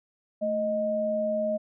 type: tone pair together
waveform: sine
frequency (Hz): 219.8 / 622.3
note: A3 / D#5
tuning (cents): -2 / 0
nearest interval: octave + tritone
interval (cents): 1802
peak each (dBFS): -32 / -25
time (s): 0.41-1.58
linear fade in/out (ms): 20
effects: none